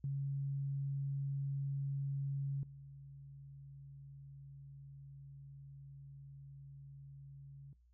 sine tone with level steps, 138.59 Hz, C#3, in tune, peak -35 / -50 dBFS, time 0.04-7.73 s, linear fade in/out 2 ms, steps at 2.63 s, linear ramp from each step 2 ms, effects noise-tail reverb RT60 0.2 s tail -20 dB re dry + added 60 Hz sine -65 dBFS peak until 7.93 s

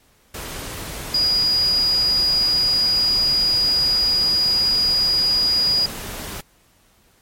sine tone in noise, 4890 Hz, D#8, 31 cents flat, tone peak -15 dBFS, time 1.14-5.86 s, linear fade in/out 5 ms, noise pink, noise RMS -31 dBFS, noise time 0.34-6.41 s, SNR +13 dB, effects pink hiss -57 dBFS RMS until 7.21 s + MP3 64 kbps

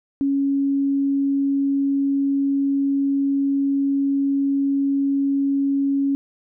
sine tone, 277.2 Hz, C#4, in tune, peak -17 dBFS, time 0.21-6.15 s, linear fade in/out 0 ms, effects none

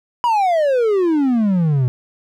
triangle exponential sweep, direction down, 987.8 to 120.8 Hz, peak -11 dBFS, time 0.24-1.88 s, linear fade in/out 0 ms, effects none

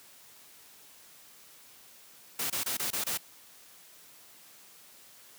white noise bursts, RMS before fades -32 dBFS, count 6, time 2.39-3.175 s, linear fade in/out 5 ms, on 110 ms, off 25 ms, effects white hiss -55 dBFS RMS until 5.38 s + high-pass 100 Hz 12 dB/octave

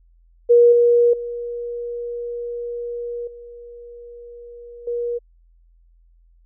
sine tone with level steps, 477 Hz, A#4, 40 cents sharp, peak -8 / -11 / -25 / -36 / -21 dBFS, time 0.49-5.19 s, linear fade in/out 20 ms, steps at 0.72 / 1.13 / 3.27 / 4.87 s, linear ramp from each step 5 ms, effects added 42 Hz sine -51 dBFS peak until 6.45 s

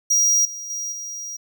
square tone with level steps, 5730 Hz, F8, 44 cents sharp, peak -15 / -31 / -26 / -30 dBFS, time 0.1-1.37 s, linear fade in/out 10 ms, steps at 0.45 / 0.7 / 0.92 s, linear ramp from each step 2 ms, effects none

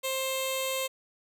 10% pulse tone with notch filter, 528 Hz, C5, 16 cents sharp, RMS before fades -31 dBFS, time 0.03-0.88 s, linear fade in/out 20 ms, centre 1500 Hz, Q 0.72, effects none

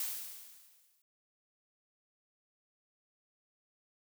blue noise with exponential decay, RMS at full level -35 dBFS, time 0-1.02 s, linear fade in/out 2 ms, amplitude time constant 220 ms, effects none

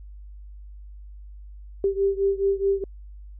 sine beating tone pair, 392 / 396.7 Hz, G4 / G4, 0 / +21 cents, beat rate 4.7 Hz, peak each -22 / -24 dBFS, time 1.84-2.84 s, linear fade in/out 2 ms, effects added 50 Hz sine -39 dBFS peak until 3.39 s

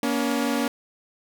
sawtooth tone pair together, 236.8 / 282.4 Hz, A#3 / C#4, +27 / +32 cents, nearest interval minor third, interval 305 cents, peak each -21 dBFS, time 0.03-0.68 s, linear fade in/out 2 ms, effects none

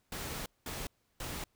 pink noise bursts at uneven times, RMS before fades -40 dBFS, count 3, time 0.12-0.46 / 0.66-0.87 / 1.2-1.44 s, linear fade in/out 2 ms, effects pink hiss -75 dBFS RMS until 1.55 s

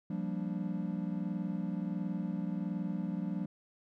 triangle chord, G minor seventh, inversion third, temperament equal, 174.61 / 196 / 233.1 / 293.7 Hz, F3 / G3 / Bb3 / D4, 0 / 0 / 0 / 0 cents, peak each -35 / -35 / -40 / -40 dBFS, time 0.1-3.46 s, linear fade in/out 5 ms, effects none

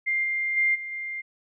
sine tone with level steps, 2100 Hz, C7, 6 cents sharp, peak -22 / -24 / -19 / -32 / -30 dBFS, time 0.06-1.22 s, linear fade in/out 20 ms, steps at 0.23 / 0.56 / 0.74 / 0.91 s, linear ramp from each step 20 ms, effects none

